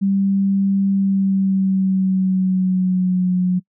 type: tone with pitch glide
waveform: sine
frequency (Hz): 196 to 181.82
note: G3 to F#3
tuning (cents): 0 to -30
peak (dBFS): -14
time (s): 0.01-3.6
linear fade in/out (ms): 20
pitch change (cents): -130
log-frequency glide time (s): 0.91-3.33
effects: noise-tail reverb RT60 0.1 s tail -25 dB re dry